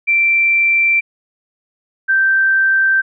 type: tone pair in turn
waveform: sine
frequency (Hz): 2349 / 1562.8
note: D7 / G6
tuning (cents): 0 / -6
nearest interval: perfect fifth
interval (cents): 706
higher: first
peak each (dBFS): -10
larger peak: neither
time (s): 0.07-1.01 / 2.08-3.02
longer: neither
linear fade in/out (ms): 20
effects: none